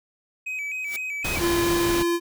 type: tone with vibrato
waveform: triangle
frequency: 2406 Hz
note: D7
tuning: 41 cents sharp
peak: -26 dBFS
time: 0.46-1.39 s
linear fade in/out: 10 ms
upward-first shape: square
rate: 3.9 Hz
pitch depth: 82 cents each way
type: noise with exponential growth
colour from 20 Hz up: white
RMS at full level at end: -32 dBFS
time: 0.79-0.96 s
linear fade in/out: 0 ms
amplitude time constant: 35 ms
type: noise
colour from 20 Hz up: pink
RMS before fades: -28 dBFS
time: 1.24-2.03 s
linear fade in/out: 10 ms
type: tone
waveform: square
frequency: 343 Hz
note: F4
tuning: 31 cents flat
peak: -21 dBFS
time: 1.39-2.2 s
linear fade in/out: 50 ms
effects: none